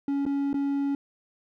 triangle tone with dropouts, 280 Hz, C#4, 18 cents sharp, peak -22 dBFS, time 0.08-0.95 s, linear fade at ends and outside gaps 2 ms, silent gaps 0.254-0.263 / 0.531-0.542 s, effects none

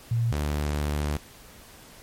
sine / sawtooth tone pair in turn, 116.54 / 73.86 Hz, A#2 / D2, 0 / +10 cents, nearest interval minor sixth, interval 790 cents, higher first, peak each -21 dBFS, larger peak neither, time 0.11-0.32 / 0.32-1.17 s, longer second, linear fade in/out 5 ms, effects pink hiss -49 dBFS RMS until 2.02 s + MP3 64 kbps

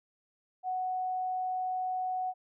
sine tone, 741 Hz, F#5, 2 cents sharp, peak -30 dBFS, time 0.63-2.34 s, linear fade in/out 50 ms, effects none

